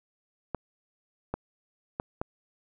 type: clicks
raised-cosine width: 1 ms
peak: -16 dBFS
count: 4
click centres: 0.547 / 1.34 / 1.999 / 2.215 s
effects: none